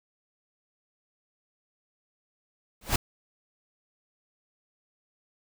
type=noise with exponential growth; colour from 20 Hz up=pink; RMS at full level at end=-18 dBFS; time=2.81-2.96 s; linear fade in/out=5 ms; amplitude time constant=31 ms; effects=none